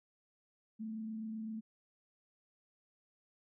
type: tone with frequency modulation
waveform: sine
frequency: 220 Hz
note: A3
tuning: in tune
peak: -39 dBFS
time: 0.79-1.61 s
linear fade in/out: 20 ms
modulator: 27.8 Hz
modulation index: 0.22
effects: none